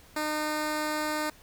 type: tone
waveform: 10% pulse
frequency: 304.8 Hz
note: D#4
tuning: 36 cents flat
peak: -20 dBFS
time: 0.16-1.3 s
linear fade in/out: 5 ms
effects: pink hiss -55 dBFS RMS until 1.42 s